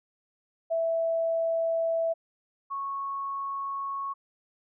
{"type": "tone pair in turn", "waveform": "sine", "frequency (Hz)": [659.3, 1103.1], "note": ["E5", "C#6"], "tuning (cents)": [0, -9], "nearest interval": "major sixth", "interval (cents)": 891, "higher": "second", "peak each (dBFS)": [-24, -30], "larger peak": "first", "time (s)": [[0.7, 2.14], [2.7, 4.14]], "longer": "neither", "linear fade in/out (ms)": 20, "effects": []}